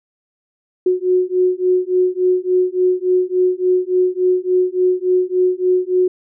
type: beating tone pair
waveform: sine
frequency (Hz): 364.2 / 367.7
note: F#4 / F#4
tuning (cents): -27 / -11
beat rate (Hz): 3.5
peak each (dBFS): -16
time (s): 0.86-6.08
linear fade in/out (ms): 5
effects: none